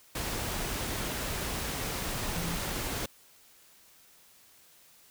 sine tone in noise, 170 Hz, F3, 46 cents flat, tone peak -34 dBFS, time 2.36-2.56 s, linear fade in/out 5 ms, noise pink, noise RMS -34 dBFS, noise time 0.15-3.06 s, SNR -3 dB, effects white hiss -59 dBFS RMS until 5.1 s

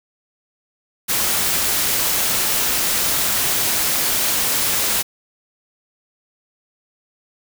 white noise, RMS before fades -19 dBFS, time 1.08-5.03 s, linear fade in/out 20 ms, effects none

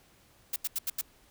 blue noise bursts, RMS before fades -31 dBFS, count 5, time 0.53-1.013 s, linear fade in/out 5 ms, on 31 ms, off 82 ms, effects pink hiss -62 dBFS RMS until 1.3 s

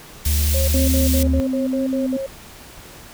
white high-pass noise, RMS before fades -25 dBFS, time 0.25-1.23 s, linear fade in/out 2 ms, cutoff 2600 Hz, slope 12 dB/octave
triangle tone with pitch glide, 74 to 74.77 Hz, D2 to D2, +14 to +32 cents, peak -14 dBFS, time 0.26-1.4 s, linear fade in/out 0 ms, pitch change +18 cents, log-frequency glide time 0.86-0.91 s
sine tone bursts, 540 Hz, C#5, 45 cents flat, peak -23 dBFS, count 9, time 0.54-2.264 s, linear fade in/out 5 ms, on 140 ms, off 58 ms
sine tone with vibrato, 259.9 Hz, C4, 11 cents flat, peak -19 dBFS, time 0.74-2.17 s, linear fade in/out 5 ms, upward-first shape sine, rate 2 Hz, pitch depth 14 cents each way
effects pink hiss -41 dBFS RMS until 3.13 s

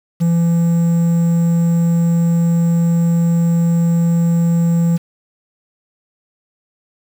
triangle tone with quantisation, 168.7 Hz, E3, 40 cents sharp, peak -9 dBFS, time 0.2-4.98 s, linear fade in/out 20 ms, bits 6, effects none

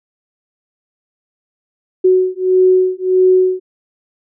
sine beating tone pair, 370 / 371.6 Hz, F#4 / F#4, 0 / +7 cents, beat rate 1.6 Hz, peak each -12 dBFS, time 2.04-3.6 s, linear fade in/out 10 ms, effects none

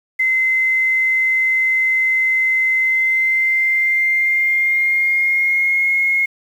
sine tone with pitch glide, 2060 to 2157 Hz, C7 to C#7, -28 to -48 cents, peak -13 dBFS, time 0.19-6.26 s, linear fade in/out 10 ms, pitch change +80 cents, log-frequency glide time 2.8-5.92 s, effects 7-bit

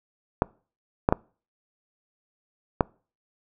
clicks, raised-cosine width 1 ms, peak -4 dBFS, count 4, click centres 0.421 / 1.089 / 1.125 / 2.808 s, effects noise-tail reverb RT60 0.4 s tail -26 dB re dry

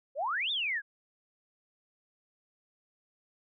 sine exponential two-way sweep, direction up then down, 512 to 3729 to 1575 Hz, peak -29 dBFS, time 0.15-0.82 s, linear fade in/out 50 ms, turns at 0.51 s, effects none

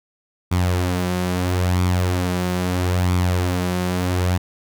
sawtooth tone with flanger, 90.2 Hz, F#2, 44 cents flat, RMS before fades -20 dBFS, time 0.51-4.38 s, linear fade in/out 10 ms, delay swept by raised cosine 0.86 to 5.46 ms, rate 0.76 Hz, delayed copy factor +0.5, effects none

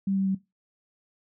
sine tone with pitch steps, 194.8 / 193.23 / 191.67 Hz, G3 / G3 / G3, -11 / -25 / -39 cents, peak -23 dBFS, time 0.07-0.349 s, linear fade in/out 5 ms, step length 93 ms, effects noise-tail reverb RT60 0.2 s tail -17 dB re dry

